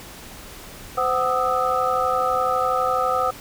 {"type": "tone cluster", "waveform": "sine", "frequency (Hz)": [514, 746, 1227, 1299], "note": ["C5", "F#5", "D#6", "E6"], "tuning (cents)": [-31, 14, -25, -26], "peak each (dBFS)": -24, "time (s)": [0.97, 3.31], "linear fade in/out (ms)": 10, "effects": ["pink hiss -40 dBFS RMS until 3.4 s"]}